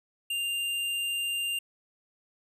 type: tone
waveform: square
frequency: 2794 Hz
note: F7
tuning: in tune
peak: -29 dBFS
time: 0.3-1.59 s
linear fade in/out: 5 ms
effects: resampled to 32000 Hz